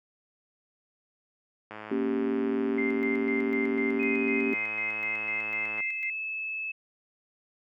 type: click train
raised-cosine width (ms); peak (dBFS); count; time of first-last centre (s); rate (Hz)
0.5; -25; 439; 1.71-5.803; 107
type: chord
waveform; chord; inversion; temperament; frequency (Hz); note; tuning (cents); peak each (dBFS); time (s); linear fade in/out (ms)
sine; G diminished; first; equal; 233.1 / 277.2 / 392; Bb3 / Db4 / G4; 0 / 0 / 0; -30 / -29 / -29; 1.91-4.54; 5
type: tone with tremolo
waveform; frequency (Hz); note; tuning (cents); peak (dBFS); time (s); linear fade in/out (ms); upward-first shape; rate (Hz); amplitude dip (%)
sine; 2093; C7; 0; -30; 2.78-6.1; 2; square; 4; 65
type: tone with pitch glide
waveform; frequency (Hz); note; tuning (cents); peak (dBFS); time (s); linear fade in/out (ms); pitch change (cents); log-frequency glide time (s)
sine; 2511 to 2606; D#7 to E7; +15 to -20; -31; 3.99-6.72; 10; +65; 4.22-5.66
effects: high-pass 150 Hz 12 dB/octave